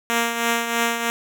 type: tone with tremolo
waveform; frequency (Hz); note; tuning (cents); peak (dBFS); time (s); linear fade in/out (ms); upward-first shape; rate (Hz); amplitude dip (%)
5% pulse; 233.1; A#3; 0; -6; 0.1-1.1; 0; triangle; 3.1; 60
effects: none